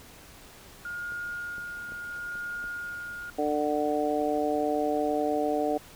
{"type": "tone with tremolo", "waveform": "sine", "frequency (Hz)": 1424, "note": "F6", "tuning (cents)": 33, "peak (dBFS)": -32, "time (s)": [0.85, 3.3], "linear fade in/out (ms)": 2, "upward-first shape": "sine", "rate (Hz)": 0.74, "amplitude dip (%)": 35}
{"type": "clicks", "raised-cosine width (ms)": 2, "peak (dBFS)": -35, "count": 5, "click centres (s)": [1.121, 1.582, 1.921, 2.355, 2.641]}
{"type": "harmonic tone", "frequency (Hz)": 149, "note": "D3", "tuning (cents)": 25, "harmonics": [2, 3, 4, 5], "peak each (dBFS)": [-30, -30, -30, -30], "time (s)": [3.38, 5.78], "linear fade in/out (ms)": 10}
{"effects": ["pink hiss -50 dBFS RMS until 5.95 s"]}